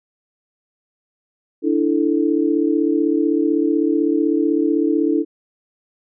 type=chord; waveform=sine; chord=D suspended second; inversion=none; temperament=equal; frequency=293.7 / 329.6 / 440 Hz; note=D4 / E4 / A4; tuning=0 / 0 / 0 cents; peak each=-18 / -18 / -22 dBFS; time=1.62-5.25 s; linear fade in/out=50 ms; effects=none